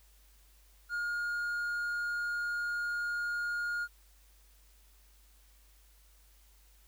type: tone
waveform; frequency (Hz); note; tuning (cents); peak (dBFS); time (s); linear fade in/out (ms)
triangle; 1424; F6; +33; -30; 0.89-3.88; 50
effects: added 50 Hz sine -60 dBFS peak until 6.87 s + white hiss -66 dBFS RMS until 6.87 s